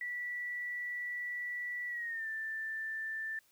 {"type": "tone with pitch glide", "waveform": "sine", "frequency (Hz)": [1955, 1772.2], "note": ["B6", "A6"], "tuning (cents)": [-18, 12], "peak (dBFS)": -36, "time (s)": [0.01, 3.39], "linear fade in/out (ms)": 2, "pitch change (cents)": -170, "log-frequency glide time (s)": [1.88, 2.28], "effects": ["white hiss -69 dBFS RMS until 3.51 s"]}